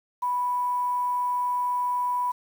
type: tone with quantisation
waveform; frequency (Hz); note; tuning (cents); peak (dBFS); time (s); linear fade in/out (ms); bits
sine; 986; B5; -3; -23; 0.22-2.32; 10; 8
effects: none